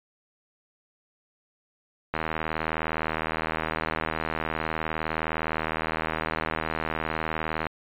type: click train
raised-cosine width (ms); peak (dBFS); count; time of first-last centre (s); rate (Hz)
0.5; -12; 441; 2.14-7.668; 79.6
effects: resampled to 8000 Hz